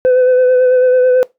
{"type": "tone with vibrato", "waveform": "sine", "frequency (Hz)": 506, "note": "B4", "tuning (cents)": 42, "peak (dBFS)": -4, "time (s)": [0.05, 1.23], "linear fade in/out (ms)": 0, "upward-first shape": "sine", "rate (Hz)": 9.1, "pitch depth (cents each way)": 23, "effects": ["noise-tail reverb RT60 0.2 s tail -23 dB re dry", "tanh soft clip ceiling -6 dBFS"]}